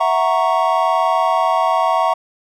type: chord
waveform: triangle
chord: F# dominant seventh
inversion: third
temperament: equal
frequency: 659.3 / 740 / 932.3 / 1108.7 Hz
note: E5 / F#5 / A#5 / C#6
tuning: 0 / 0 / 0 / 0 cents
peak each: -17 dBFS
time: 0-2.14 s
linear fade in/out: 10 ms
effects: none